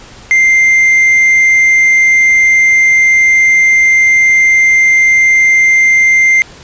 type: tone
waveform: triangle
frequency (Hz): 2093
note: C7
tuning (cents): 0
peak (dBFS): -3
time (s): 0.31-6.42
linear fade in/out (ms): 0
effects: pink hiss -35 dBFS RMS until 6.63 s + resampled to 16000 Hz